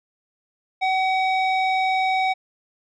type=tone with low-pass filter; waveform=square; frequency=756 Hz; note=F#5; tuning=37 cents sharp; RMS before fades=-21 dBFS; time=0.81-2.34 s; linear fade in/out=20 ms; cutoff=3000 Hz; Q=1.9; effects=none